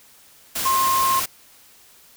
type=tone in noise; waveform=sine; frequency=1062 Hz; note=C6; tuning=25 cents sharp; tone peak=-17 dBFS; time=0.65-1.2 s; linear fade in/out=10 ms; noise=white; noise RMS=-25 dBFS; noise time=0.55-1.26 s; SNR=+5 dB; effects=white hiss -51 dBFS RMS until 2.16 s